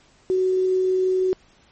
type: tone with quantisation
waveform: sine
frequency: 372.7 Hz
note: F#4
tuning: 13 cents sharp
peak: -17 dBFS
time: 0.3-1.33 s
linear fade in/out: 0 ms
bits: 7
effects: pink hiss -56 dBFS RMS until 1.71 s + MP3 32 kbps